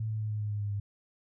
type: tone with pitch steps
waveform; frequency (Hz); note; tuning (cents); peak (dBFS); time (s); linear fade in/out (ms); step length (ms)
sine; 110 / 108.74 / 107.49 / 106.25 / 105.03 / 103.83 / 102.63 / 101.45; A2 / A2 / A2 / G#2 / G#2 / G#2 / G#2 / G#2; 0 / -20 / -40 / +40 / +20 / 0 / -20 / -40; -30; 0-0.8; 5; 100
effects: none